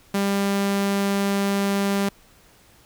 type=tone; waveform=sawtooth; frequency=198.8 Hz; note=G3; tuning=25 cents sharp; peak=-16 dBFS; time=0.14-2.09 s; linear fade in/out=5 ms; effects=pink hiss -54 dBFS RMS until 2.85 s